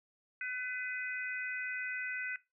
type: harmonic tone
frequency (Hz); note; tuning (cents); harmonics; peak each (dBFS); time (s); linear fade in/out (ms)
502; B4; +28; 3 / 4 / 5; -39 / -41 / -43; 0.41-2.36; 2
effects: noise-tail reverb RT60 0.2 s tail -17 dB re dry